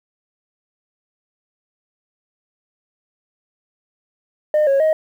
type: tone with pitch steps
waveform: sine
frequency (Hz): 607 / 549 / 628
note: D#5 / C#5 / D#5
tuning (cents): -43 / -17 / +16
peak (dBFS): -10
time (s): 4.54-4.93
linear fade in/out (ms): 2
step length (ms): 130
effects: tanh soft clip ceiling -11 dBFS + 8-bit

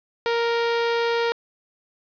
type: tone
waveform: sawtooth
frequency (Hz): 466.7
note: A#4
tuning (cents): +2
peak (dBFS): -16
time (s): 0.26-1.32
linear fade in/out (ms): 0
effects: resampled to 11025 Hz + 7-bit

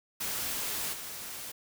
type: noise with level steps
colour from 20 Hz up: white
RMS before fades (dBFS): -34 / -41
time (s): 0.2-1.52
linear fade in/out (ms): 10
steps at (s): 0.92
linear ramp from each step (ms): 20
effects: none

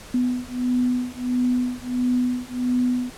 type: beating tone pair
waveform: sine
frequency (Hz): 247.9 / 249.4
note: B3 / B3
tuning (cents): +7 / +17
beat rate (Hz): 1.5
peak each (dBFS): -23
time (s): 0.14-3.1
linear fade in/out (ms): 5
effects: pink hiss -42 dBFS RMS until 3.17 s + low-pass 11000 Hz 12 dB/octave

